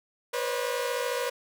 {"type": "tone cluster", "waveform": "sawtooth", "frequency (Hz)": [487.9, 522, 541, 597], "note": ["B4", "C5", "C#5", "D5"], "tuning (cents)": [-21, -4, -42, 28], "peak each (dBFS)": [-26, -34, -30, -34], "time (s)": [0.33, 1.3], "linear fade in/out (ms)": 10, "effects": []}